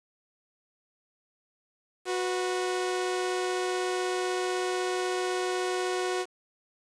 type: tone pair together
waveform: sawtooth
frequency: 366.4 / 493.9 Hz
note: F#4 / B4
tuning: -17 / 0 cents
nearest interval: perfect fourth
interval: 517 cents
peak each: -24 / -32 dBFS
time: 2.05-6.26 s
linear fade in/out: 50 ms
effects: resampled to 22050 Hz + 8-bit